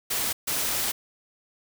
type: noise bursts at uneven times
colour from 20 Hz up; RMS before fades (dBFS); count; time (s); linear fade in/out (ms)
white; -27; 2; 0.1-0.33 / 0.47-0.92; 10
effects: none